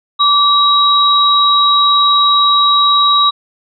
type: tone pair together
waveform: sine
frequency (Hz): 1159 / 3840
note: D6 / B7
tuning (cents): -23 / -49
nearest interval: octave + major sixth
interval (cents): 2074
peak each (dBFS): -10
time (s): 0.19-3.31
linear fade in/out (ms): 20
effects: none